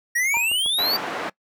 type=exponential sweep; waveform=square; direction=up; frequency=1864.7 to 4699 Hz; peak=-20 dBFS; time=0.15-0.97 s; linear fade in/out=10 ms
type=tone with exponential decay; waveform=triangle; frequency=932.3 Hz; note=A#5; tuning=in tune; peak=-19 dBFS; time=0.34-0.53 s; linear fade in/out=2 ms; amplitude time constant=40 ms
type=click train; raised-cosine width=1 ms; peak=-23 dBFS; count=4; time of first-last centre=0.37-0.807 s; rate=6.87 Hz
type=band-pass noise; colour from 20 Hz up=white; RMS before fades=-29 dBFS; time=0.78-1.3 s; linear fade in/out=10 ms; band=270 to 1400 Hz; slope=12 dB/octave
effects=noise-tail reverb RT60 0.1 s tail -22 dB re dry